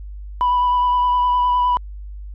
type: tone with vibrato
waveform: sine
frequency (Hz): 987.8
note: B5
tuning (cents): 0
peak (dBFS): -12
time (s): 0.41-1.77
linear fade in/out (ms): 0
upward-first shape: sine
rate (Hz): 9.7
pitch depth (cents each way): 14
effects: tanh soft clip ceiling -12 dBFS + added 50 Hz sine -30 dBFS peak until 2.34 s